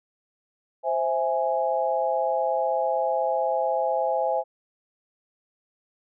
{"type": "chord", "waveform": "sine", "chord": "C augmented", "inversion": "none", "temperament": "equal", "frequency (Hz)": [523.3, 659.3, 830.6], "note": ["C5", "E5", "G#5"], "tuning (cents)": [0, 0, 0], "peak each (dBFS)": -26, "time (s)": [0.83, 4.44], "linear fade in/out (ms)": 50, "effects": []}